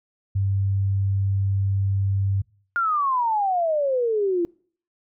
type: tone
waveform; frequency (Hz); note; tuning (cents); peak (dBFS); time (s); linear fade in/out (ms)
sine; 98; G2; 0; -19; 0.35-2.42; 10
type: exponential sweep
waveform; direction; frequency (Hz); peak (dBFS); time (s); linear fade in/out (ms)
sine; down; 1426 to 335.1; -19; 2.76-4.45; 0
effects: noise-tail reverb RT60 0.5 s tail -25 dB re dry